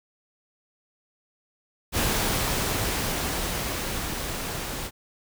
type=noise with level ramp; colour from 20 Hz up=pink; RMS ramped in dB=-24 to -33 dBFS; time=1.92-4.91 s; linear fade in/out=50 ms; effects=none